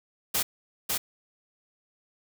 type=noise with echo; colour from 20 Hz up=white; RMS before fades=-26 dBFS; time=0.34-0.43 s; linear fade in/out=10 ms; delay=550 ms; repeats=1; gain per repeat=-2 dB; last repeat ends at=0.98 s; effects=none